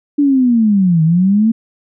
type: linear two-way sweep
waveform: sine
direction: down then up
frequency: 293.7 to 155.9 to 229.4 Hz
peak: -8 dBFS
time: 0.18-1.52 s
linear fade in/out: 10 ms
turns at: 1.03 s
effects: none